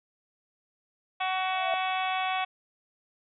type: harmonic tone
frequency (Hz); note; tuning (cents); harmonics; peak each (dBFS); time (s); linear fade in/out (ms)
374.5; F#4; +21; 2 / 3 / 4 / 5 / 6 / 7 / 8 / 9 / 10; -29 / -34 / -39 / -41 / -37 / -36 / -47 / -38 / -51; 1.2-2.45; 10
type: tone with exponential growth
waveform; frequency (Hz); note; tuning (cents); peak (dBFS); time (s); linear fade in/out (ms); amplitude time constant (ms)
sine; 676; E5; +43; -25; 1.38-1.74; 1; 78
effects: none